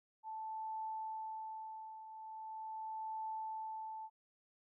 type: tone with tremolo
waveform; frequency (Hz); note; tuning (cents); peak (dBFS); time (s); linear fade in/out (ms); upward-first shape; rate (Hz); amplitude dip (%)
sine; 878; A5; -4; -39; 0.23-4.1; 50; triangle; 0.41; 70
effects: none